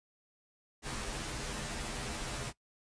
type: noise with comb filter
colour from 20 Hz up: pink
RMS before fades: -39 dBFS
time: 0.82-2.53 s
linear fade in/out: 50 ms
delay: 11 ms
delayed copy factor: -0.9
effects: noise-tail reverb RT60 0.1 s tail -19 dB re dry + resampled to 22050 Hz